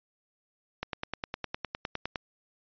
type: click train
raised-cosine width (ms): 0.3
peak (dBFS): -16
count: 14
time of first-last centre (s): 0.83-2.158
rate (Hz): 9.79
effects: resampled to 11025 Hz